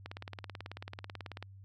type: click train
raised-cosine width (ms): 0.3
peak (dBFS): -26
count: 26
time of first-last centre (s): 0.06-1.426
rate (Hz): 18.3
effects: added 97 Hz sine -50 dBFS peak until 1.64 s